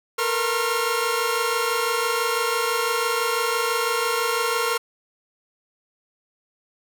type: tone cluster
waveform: sawtooth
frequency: 454.1 / 480.1 / 1076 / 1381 Hz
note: A#4 / B4 / C6 / F6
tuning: -45 / -49 / +48 / -20 cents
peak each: -23 dBFS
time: 0.18-4.78 s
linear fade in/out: 10 ms
effects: none